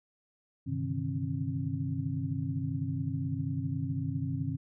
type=tone cluster; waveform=sine; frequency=99.8 / 130.4 / 146.1 / 158.1 / 269.2 Hz; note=G2 / C3 / D3 / D#3 / C4; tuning=+32 / -5 / -9 / +28 / +49 cents; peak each=-37 / -35 / -38 / -37 / -37 dBFS; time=0.66-4.57 s; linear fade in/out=20 ms; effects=none